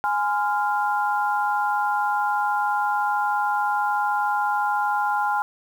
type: chord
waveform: sine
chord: F minor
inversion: first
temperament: equal with one note detuned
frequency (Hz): 830.6 / 1026.2 / 1396.9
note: Ab5 / C6 / F6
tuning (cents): 0 / -34 / 0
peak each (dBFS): -22 / -27 / -26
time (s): 0.04-5.42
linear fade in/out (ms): 0
effects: 8-bit